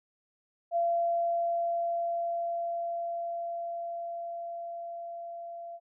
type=tone with level ramp; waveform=sine; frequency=683 Hz; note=F5; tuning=39 cents flat; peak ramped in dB=-24 to -39 dBFS; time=0.71-5.8 s; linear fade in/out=50 ms; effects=none